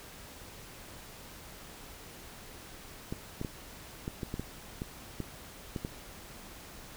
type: clicks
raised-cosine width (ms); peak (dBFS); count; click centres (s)
3; -22; 11; 3.125 / 3.414 / 3.448 / 4.079 / 4.232 / 4.341 / 4.396 / 4.819 / 5.203 / 5.762 / 5.849
effects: pink hiss -49 dBFS RMS until 6.96 s